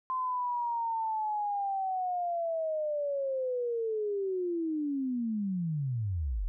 sine linear sweep, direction down, 1038 to 37.67 Hz, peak -29 dBFS, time 0.1-6.48 s, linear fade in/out 0 ms, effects none

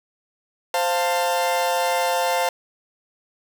40% pulse chord, F major, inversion second, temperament equal with one note detuned, 523.3 / 698.5 / 890.7 Hz, C5 / F5 / A5, 0 / 0 / +21 cents, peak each -23 dBFS, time 0.74-2.49 s, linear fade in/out 2 ms, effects none

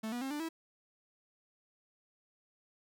45% pulse tone with pitch steps, 220 / 242.7 / 267.7 / 295.4 / 325.8 Hz, A3 / B3 / C4 / D4 / E4, 0 / -30 / +40 / +10 / -20 cents, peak -36 dBFS, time 0.03-0.49 s, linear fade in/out 10 ms, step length 92 ms, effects none

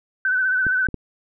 sine tone with vibrato, 1517 Hz, F#6, 43 cents sharp, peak -17 dBFS, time 0.25-0.87 s, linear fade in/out 2 ms, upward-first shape sine, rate 15 Hz, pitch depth 42 cents each way
clicks, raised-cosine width 3 ms, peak -16 dBFS, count 3, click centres 0.667 / 0.887 / 0.943 s
effects none

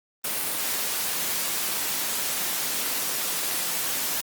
white noise with amplitude modulation, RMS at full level -26 dBFS, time 0.24-4.21 s, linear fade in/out 5 ms, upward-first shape sine, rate 280 Hz, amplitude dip 30%, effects high-pass 150 Hz 12 dB/octave + Opus 32 kbps

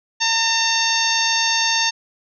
harmonic tone, 907 Hz, A#5, 48 cents flat, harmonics 1 / 2 / 3 / 4 / 5 / 6 / 7, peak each -24 / -24 / -24 / -24 / -24 / -24 / -24 dBFS, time 0.2-1.91 s, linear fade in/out 20 ms, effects none

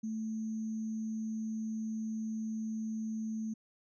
sine tone with sample-and-hold, 220 Hz, A3, in tune, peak -34 dBFS, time 0.03-3.54 s, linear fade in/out 10 ms, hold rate 6300 Hz, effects resampled to 24000 Hz

